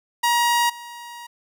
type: tone with level steps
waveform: sawtooth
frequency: 950 Hz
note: A#5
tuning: 33 cents sharp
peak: -13 / -32 dBFS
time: 0.23-1.27 s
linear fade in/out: 10 ms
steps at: 0.69 s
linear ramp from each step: 10 ms
effects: none